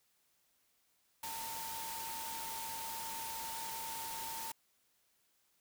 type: tone in noise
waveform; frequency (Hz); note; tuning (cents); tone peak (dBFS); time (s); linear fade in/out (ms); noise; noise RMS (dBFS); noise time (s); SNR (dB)
sine; 905; A5; +48; -44; 1.23-4.52; 5; white; -44; 1.23-4.52; -3
effects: white hiss -75 dBFS RMS until 5.6 s